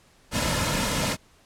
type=noise with comb filter; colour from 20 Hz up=pink; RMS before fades=-25 dBFS; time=0.31-1.17 s; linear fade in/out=50 ms; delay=2.6 ms; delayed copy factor=-0.6; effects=pink hiss -58 dBFS RMS until 1.45 s + low-pass 10000 Hz 12 dB/octave